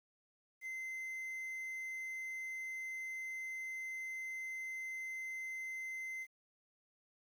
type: tone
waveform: triangle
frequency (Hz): 2067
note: C7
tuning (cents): -22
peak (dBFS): -39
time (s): 0.61-6.27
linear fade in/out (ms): 50
effects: 11-bit